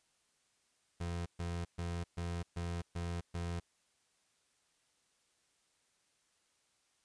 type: tone bursts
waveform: 30% pulse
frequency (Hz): 86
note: F2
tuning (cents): -26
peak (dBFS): -34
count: 7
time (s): 1-3.6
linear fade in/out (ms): 10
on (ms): 260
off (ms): 130
effects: white hiss -75 dBFS RMS until 7.04 s + resampled to 22050 Hz